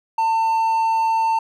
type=tone; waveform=triangle; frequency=898 Hz; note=A5; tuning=35 cents sharp; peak=-14 dBFS; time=0.18-1.39 s; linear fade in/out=5 ms; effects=none